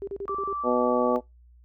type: tone bursts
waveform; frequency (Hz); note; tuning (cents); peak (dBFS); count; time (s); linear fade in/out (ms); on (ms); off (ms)
sine; 396.3; G4; +19; -30; 6; 0.02-0.528; 0; 53; 38
type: tone with pitch glide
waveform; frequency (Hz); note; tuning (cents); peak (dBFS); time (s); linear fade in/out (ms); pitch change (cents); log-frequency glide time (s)
sine; 1167 to 1145.6; D6 to D6; -11 to -43; -28; 0.28-1.16; 0; -32; 0.54-1.01
type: harmonic tone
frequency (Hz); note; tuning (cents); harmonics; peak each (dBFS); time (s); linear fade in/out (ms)
123.47; B2; 0; 2 / 3 / 4 / 5 / 6 / 7; -27 / -29 / -25 / -27 / -36 / -31; 0.63-1.21; 50
effects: noise-tail reverb RT60 0.2 s tail -25 dB re dry + added 60 Hz sine -51 dBFS peak until 1.64 s